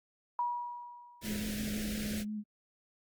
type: tone with exponential decay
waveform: sine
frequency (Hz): 964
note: B5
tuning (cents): -42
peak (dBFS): -28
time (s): 0.39-1.54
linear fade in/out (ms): 1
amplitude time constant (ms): 250
type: band-stop noise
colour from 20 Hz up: pink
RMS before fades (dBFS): -40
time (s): 1.21-2.25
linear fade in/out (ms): 50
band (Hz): 640 to 1500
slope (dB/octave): 48
type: tone with vibrato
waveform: sine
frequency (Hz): 211.2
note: G#3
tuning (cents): +29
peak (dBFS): -35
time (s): 1.23-2.44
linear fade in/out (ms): 50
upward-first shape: square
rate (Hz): 5.7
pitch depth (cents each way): 17
effects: Opus 48 kbps